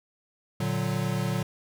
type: chord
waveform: square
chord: Bb augmented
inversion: none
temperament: equal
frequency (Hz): 116.54 / 146.83 / 185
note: Bb2 / D3 / F#3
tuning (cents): 0 / 0 / 0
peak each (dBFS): -31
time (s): 0.6-1.43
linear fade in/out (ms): 5
effects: none